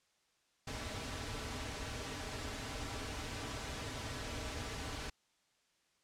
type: noise with comb filter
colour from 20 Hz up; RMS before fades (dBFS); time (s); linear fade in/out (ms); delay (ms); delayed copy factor
pink; -42; 0.67-5.1; 5; 5.6; -0.6
effects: white hiss -75 dBFS RMS until 6.03 s + low-pass 7000 Hz 12 dB/octave